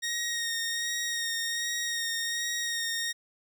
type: tone with vibrato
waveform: 15% pulse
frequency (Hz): 1864.7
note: A#6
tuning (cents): 0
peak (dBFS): -23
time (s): 0.02-3.13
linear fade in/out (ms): 20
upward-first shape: sine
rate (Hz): 1.3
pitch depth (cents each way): 20
effects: none